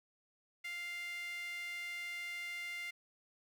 sawtooth tone with high-pass filter, 698.5 Hz, F5, in tune, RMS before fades -43 dBFS, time 0.64-2.91 s, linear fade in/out 10 ms, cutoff 2200 Hz, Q 7.6, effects none

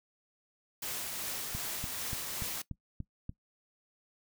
white noise with tremolo, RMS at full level -37 dBFS, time 0.82-2.62 s, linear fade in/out 5 ms, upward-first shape triangle, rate 2.6 Hz, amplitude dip 25%
click train, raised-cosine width 5 ms, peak -26 dBFS, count 7, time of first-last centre 1.55-3.294 s, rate 3.44 Hz
effects noise-tail reverb RT60 0.1 s tail -19 dB re dry

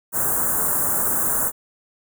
white band-stop noise, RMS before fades -21 dBFS, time 0.12-1.52 s, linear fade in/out 50 ms, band 1600 to 7400 Hz, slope 48 dB/octave, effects none

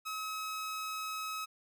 sawtooth tone, 1280 Hz, D#6, 49 cents sharp, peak -33 dBFS, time 0.05-1.46 s, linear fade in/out 20 ms, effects none

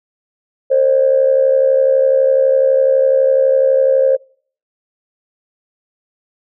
sine tone with amplitude modulation, 532 Hz, C5, 29 cents sharp, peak -5 dBFS, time 0.7-4.17 s, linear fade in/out 20 ms, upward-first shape sine, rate 72 Hz, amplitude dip 70%, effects noise-tail reverb RT60 0.5 s tail -25 dB re dry + tanh soft clip ceiling -1 dBFS

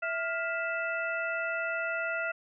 harmonic tone with a mistuned harmonic, 659.3 Hz, E5, in tune, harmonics 1 / 2 / 3 / 4, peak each -35 / -32 / -39 / -38 dBFS, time 0.02-2.32 s, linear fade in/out 10 ms, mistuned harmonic 2, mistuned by +110 cents, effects none

